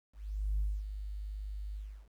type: tone with ADSR envelope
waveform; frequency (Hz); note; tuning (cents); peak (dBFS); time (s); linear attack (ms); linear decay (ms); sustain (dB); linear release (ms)
sine; 51; G#1; -31; -27; 0.13-2.09; 460; 240; -10; 340
effects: tanh soft clip ceiling -25 dBFS + 11-bit